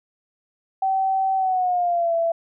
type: tone with pitch glide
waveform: sine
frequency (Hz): 768 to 668.6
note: G5 to E5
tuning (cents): -36 to +24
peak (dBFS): -18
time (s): 0.82-2.32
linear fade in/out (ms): 5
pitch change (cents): -240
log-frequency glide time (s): 1.36-2.14
effects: none